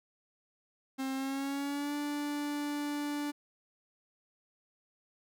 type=tone with pitch glide; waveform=45% pulse; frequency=266.2 to 292 Hz; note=C4 to D4; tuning=+30 to -10 cents; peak=-33 dBFS; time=0.98-3.32 s; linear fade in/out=20 ms; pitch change=+160 cents; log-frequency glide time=1.15-1.95 s; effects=none